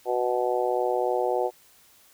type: harmonic tone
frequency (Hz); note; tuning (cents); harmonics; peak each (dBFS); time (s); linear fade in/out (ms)
123.47; B2; 0; 3 / 4 / 5 / 6 / 7; -28 / -27 / -30 / -29 / -32; 0.05-1.51; 50
effects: white hiss -57 dBFS RMS until 2.13 s